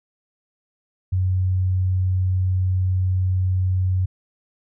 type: tone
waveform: sine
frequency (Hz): 92.7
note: F#2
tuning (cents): +4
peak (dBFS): -17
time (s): 1.12-4.06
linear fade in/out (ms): 10
effects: none